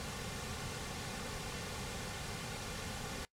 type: noise with comb filter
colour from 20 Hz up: pink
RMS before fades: -42 dBFS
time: 0-3.25 s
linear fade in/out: 0 ms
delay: 3.1 ms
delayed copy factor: -0.55
effects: noise-tail reverb RT60 0.1 s tail -22 dB re dry + low-pass 9000 Hz 12 dB/octave